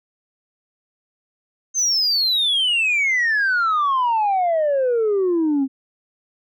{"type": "exponential sweep", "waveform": "sine", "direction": "down", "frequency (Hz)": [6330, 261.6], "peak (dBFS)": -14, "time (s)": [1.74, 5.68], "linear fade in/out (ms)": 50, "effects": ["tanh soft clip ceiling -14 dBFS"]}